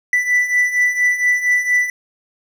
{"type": "beating tone pair", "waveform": "triangle", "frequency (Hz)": [1975.5, 1979.8], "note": ["B6", "B6"], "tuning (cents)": [0, 4], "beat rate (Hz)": 4.3, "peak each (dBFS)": [-18, -13], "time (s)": [0.13, 1.9], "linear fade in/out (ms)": 2, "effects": []}